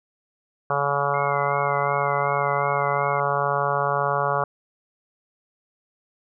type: harmonic tone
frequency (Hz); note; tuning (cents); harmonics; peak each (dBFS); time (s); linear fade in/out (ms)
141.9; C#3; +41; 1 / 3 / 4 / 5 / 6 / 7 / 8 / 9 / 10; -31 / -30 / -27 / -28 / -29 / -30 / -26 / -31 / -31; 0.7-4.44; 2
type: tone with vibrato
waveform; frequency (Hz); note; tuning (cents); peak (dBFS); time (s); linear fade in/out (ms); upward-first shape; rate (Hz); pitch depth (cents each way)
sine; 2100; C7; +6; -34; 1.14-3.2; 2; sine; 2.7; 59
effects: none